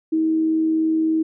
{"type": "tone with amplitude modulation", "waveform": "sine", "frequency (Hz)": 319.1, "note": "D#4", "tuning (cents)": 44, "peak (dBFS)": -15, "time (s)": [0.12, 1.23], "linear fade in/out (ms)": 10, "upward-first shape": "sine", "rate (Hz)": 83.4, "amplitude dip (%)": 25, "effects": []}